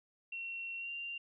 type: tone with pitch glide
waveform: sine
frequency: 2727 to 2776 Hz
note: F7 to F7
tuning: -42 to -11 cents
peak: -39 dBFS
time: 0.32-1.18 s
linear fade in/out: 5 ms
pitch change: +31 cents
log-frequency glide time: 0.78-0.9 s
effects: none